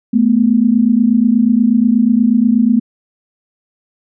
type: tone pair together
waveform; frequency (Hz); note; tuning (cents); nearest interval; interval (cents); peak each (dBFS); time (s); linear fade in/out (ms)
sine; 217.2 / 245.5; A3 / B3; -22 / -10; major second; 212; -11; 0.13-2.8; 10
effects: none